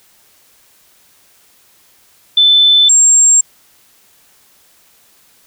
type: tone pair in turn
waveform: sine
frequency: 3520 / 7459 Hz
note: A7 / A#8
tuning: 0 / 0 cents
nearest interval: octave + minor second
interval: 1300 cents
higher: second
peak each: -5 dBFS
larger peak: neither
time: 2.37-2.89 / 2.89-3.41 s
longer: neither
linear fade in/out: 5 ms
effects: white hiss -50 dBFS RMS until 5.46 s